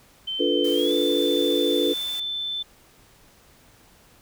sine tone with pitch glide, 3090 to 3529 Hz, G7 to A7, -26 to +4 cents, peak -26 dBFS, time 0.27-2.63 s, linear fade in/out 10 ms, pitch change +230 cents, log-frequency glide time 0.72-0.94 s
sine chord, B half-diminished seventh, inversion first, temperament equal with one note detuned, 290.3 / 349.2 / 440 / 493.9 Hz, D4 / F4 / A4 / B4, -20 / 0 / 0 / 0 cents, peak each -25 dBFS, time 0.39-1.94 s, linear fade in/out 20 ms
white noise, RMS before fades -40 dBFS, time 0.64-2.2 s, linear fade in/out 5 ms
effects pink hiss -55 dBFS RMS until 4.21 s

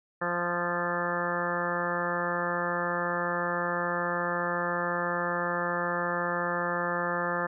harmonic tone with a mistuned harmonic, 174.61 Hz, F3, in tune, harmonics 1 / 2 / 3 / 4 / 5 / 6 / 7 / 8 / 9 / 10, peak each -37 / -38 / -33 / -39 / -37 / -37 / -35 / -38 / -39 / -34 dBFS, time 0.21-7.47 s, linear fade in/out 10 ms, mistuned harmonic 8, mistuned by -26 cents, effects none

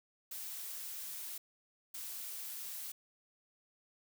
blue noise bursts at uneven times, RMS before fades -44 dBFS, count 2, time 0.31-1.38 / 1.94-2.92 s, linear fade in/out 5 ms, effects none

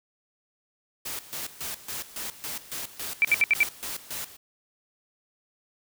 white noise with tremolo, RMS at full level -34 dBFS, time 1.05-4.37 s, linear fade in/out 10 ms, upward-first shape square, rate 3.6 Hz, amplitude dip 80%
sine tone bursts, 2334 Hz, D7, 11 cents flat, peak -16 dBFS, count 5, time 3.22-3.631 s, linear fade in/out 0 ms, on 27 ms, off 69 ms
effects none

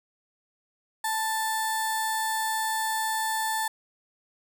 15% pulse tone with notch filter, 882 Hz, A5, 4 cents sharp, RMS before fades -28 dBFS, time 1.04-3.68 s, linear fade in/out 5 ms, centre 2700 Hz, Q 0.83, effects none

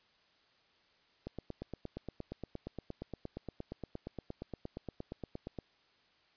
click train, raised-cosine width 2 ms, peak -27 dBFS, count 38, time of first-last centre 1.27-5.587 s, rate 8.57 Hz, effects white hiss -69 dBFS RMS until 6.36 s + resampled to 11025 Hz

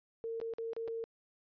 sine tone with dropouts, 455.8 Hz, A#4, 39 cents flat, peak -36 dBFS, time 0.24-1.04 s, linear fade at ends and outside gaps 0 ms, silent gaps 0.401-0.414 / 0.537-0.584 / 0.733-0.765 / 0.877-0.882 s, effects resampled to 11025 Hz

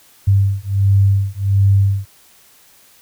sine beating tone pair, 98 / 99.4 Hz, G2 / G2, 0 / +25 cents, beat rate 1.4 Hz, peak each -14 dBFS, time 0.27-2.06 s, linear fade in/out 10 ms, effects white hiss -49 dBFS RMS until 3.01 s

